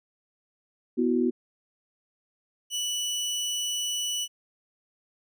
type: chord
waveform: sine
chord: B suspended fourth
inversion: none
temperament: equal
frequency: 246.9 / 329.6 / 370 Hz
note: B3 / E4 / F#4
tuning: 0 / 0 / 0 cents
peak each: -24 / -28 / -26 dBFS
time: 0.97-1.31 s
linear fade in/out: 20 ms
type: tone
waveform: 25% pulse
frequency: 2960 Hz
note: F#7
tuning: in tune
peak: -24 dBFS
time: 2.7-4.28 s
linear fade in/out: 50 ms
effects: none